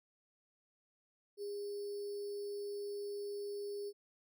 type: tone with sample-and-hold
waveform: sine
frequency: 406.8 Hz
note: G#4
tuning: 36 cents flat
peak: -39 dBFS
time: 1.37-3.93 s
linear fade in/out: 50 ms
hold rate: 4900 Hz
effects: none